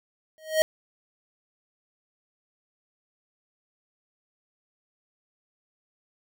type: tone with exponential growth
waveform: square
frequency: 629 Hz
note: D#5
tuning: 19 cents sharp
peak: -15 dBFS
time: 0.38-0.62 s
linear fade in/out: 0 ms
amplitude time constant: 51 ms
effects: none